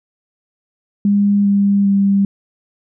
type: tone with pitch steps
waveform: sine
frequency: 202.5 / 200.3 / 198.1 Hz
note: G#3 / G3 / G3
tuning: -43 / +38 / +18 cents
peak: -10 dBFS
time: 1.05-2.25 s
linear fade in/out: 2 ms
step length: 400 ms
effects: none